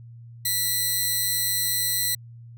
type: tone pair together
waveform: 5% pulse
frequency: 1956 / 4099 Hz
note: B6 / C8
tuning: -17 / -36 cents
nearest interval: octave + minor second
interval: 1281 cents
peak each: -17 dBFS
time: 0.45-2.15 s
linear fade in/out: 5 ms
effects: added 117 Hz sine -41 dBFS peak until 2.57 s